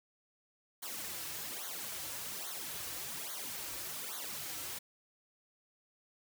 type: noise with flanger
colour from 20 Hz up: white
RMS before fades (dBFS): -42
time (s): 0.82-4.79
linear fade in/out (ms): 10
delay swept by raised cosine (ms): 0.38 to 4.88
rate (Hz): 1.2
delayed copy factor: -0.9
effects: none